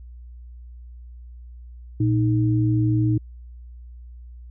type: tone pair together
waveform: sine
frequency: 116.53 / 311.1 Hz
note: A#2 / D#4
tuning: 0 / 0 cents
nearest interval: octave + perfect fourth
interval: 1700 cents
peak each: -18 / -22 dBFS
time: 2-3.18 s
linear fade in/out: 5 ms
effects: added 60 Hz sine -38 dBFS peak until 4.5 s